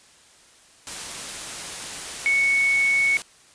sine tone in noise, 2217 Hz, C#7, in tune, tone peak -17 dBFS, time 2.26-3.17 s, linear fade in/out 0 ms, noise white, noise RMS -33 dBFS, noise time 0.87-3.22 s, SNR +13 dB, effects white hiss -53 dBFS RMS until 3.54 s + resampled to 22050 Hz

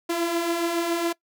sawtooth beating tone pair, 333.1 / 340.3 Hz, E4 / F4, +18 / -45 cents, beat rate 7.2 Hz, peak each -27 / -20 dBFS, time 0.09-1.13 s, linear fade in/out 10 ms, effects noise-tail reverb RT60 0.1 s tail -22 dB re dry

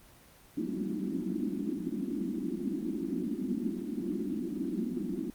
pink band-pass noise, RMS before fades -34 dBFS, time 0.57-5.3 s, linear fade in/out 2 ms, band 180 to 360 Hz, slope 96 dB/octave, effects pink hiss -57 dBFS RMS until 5.34 s + Opus 24 kbps

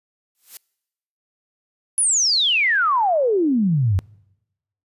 blue noise with exponential growth, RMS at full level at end -32 dBFS, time 0.35-0.57 s, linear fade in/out 0 ms, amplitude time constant 46 ms
sine exponential sweep, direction down, 10548 to 87.31 Hz, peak -15 dBFS, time 1.98-3.99 s, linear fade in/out 0 ms
effects noise-tail reverb RT60 0.9 s tail -25 dB re dry + resampled to 32000 Hz

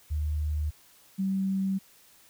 sine tone pair in turn, 75.7 / 192.47 Hz, D#2 / G3, -47 / -31 cents, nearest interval octave + major third, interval 1616 cents, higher second, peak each -26 / -25 dBFS, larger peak second, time 0.1-0.71 / 1.18-1.79 s, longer neither, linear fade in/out 20 ms, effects white hiss -58 dBFS RMS until 2.29 s

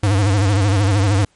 square tone with vibrato, 99.8 Hz, G2, 32 cents sharp, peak -13 dBFS, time 0.03-1.25 s, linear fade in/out 5 ms, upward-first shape sine, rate 13 Hz, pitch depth 110 cents each way, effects pink hiss -58 dBFS RMS until 1.35 s + MP3 48 kbps

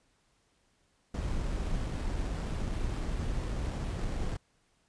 brown noise with sample-and-hold, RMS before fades -33 dBFS, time 1.14-4.37 s, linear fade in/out 5 ms, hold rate 6300 Hz, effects pink hiss -71 dBFS RMS until 4.88 s + resampled to 22050 Hz

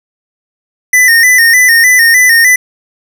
square tone with vibrato, 1918 Hz, A#6, 49 cents sharp, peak -4 dBFS, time 0.93-2.56 s, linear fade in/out 5 ms, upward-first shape square, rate 3.3 Hz, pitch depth 71 cents each way, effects none

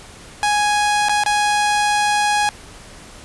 sawtooth tone with dropouts, 831 Hz, G#5, 1 cent sharp, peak -11 dBFS, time 0.43-2.49 s, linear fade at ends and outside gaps 0 ms, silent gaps 1.086-1.094 / 1.236-1.262 s, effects pink hiss -40 dBFS RMS until 3.24 s + resampled to 24000 Hz

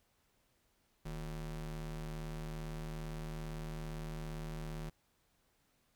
square ring-modulated tone, 97.5 Hz, G2, 9 cents flat, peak -38 dBFS, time 1.05-4.9 s, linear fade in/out 10 ms, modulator 58.7 Hz, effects pink hiss -75 dBFS RMS until 5.95 s

